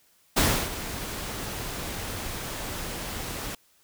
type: noise with ADSR envelope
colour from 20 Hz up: pink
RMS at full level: -20 dBFS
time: 0.36-3.55 s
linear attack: 17 ms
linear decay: 310 ms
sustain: -14 dB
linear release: 4 ms
effects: white hiss -63 dBFS RMS until 3.83 s